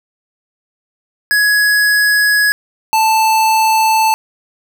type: tone pair in turn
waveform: square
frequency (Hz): 1676 / 881.2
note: G#6 / A5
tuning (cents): +15 / +2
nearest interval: major seventh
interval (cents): 1113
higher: first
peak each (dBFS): -10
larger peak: neither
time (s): 1.31-2.52 / 2.93-4.14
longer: neither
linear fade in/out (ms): 0
effects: none